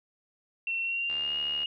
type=tone with pitch glide; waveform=sine; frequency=2713 to 2858 Hz; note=E7 to F7; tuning=+49 to +39 cents; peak=-28 dBFS; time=0.67-1.66 s; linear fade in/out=2 ms; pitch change=+90 cents; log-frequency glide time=0.82-1.36 s
type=click train; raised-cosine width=0.3 ms; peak=-28 dBFS; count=40; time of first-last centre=1.1-1.632 s; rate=73.3 Hz
effects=none